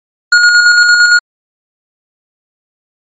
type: tone with tremolo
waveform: square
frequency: 1436 Hz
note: F6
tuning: 48 cents sharp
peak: -3 dBFS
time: 0.32-1.19 s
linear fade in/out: 5 ms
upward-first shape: square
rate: 8.8 Hz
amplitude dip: 35%
effects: low-pass 8000 Hz 12 dB/octave + MP3 32 kbps